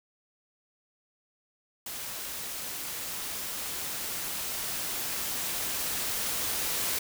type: noise with level ramp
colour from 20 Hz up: white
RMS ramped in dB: -38 to -30 dBFS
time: 1.86-6.99 s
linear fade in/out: 5 ms
effects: none